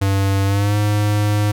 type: tone with pitch glide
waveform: square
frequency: 97.9 to 104.32 Hz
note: G2 to G#2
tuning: -2 to +8 cents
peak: -15 dBFS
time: 0.01-1.52 s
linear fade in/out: 10 ms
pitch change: +110 cents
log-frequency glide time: 0.45-0.77 s
effects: none